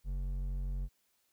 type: tone with hard clipping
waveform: triangle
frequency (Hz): 46.25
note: F#1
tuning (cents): 0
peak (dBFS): -35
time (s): 0.04-0.89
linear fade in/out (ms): 50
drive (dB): 11
effects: white hiss -75 dBFS RMS until 1.32 s